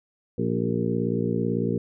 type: harmonic tone with a mistuned harmonic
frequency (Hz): 58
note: A#1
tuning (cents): -8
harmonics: 2 / 3 / 4 / 5 / 6 / 7 / 8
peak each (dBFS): -30 / -28 / -28 / -33 / -33 / -31 / -31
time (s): 0.38-1.78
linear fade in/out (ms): 5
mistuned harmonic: 6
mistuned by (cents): +41
effects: none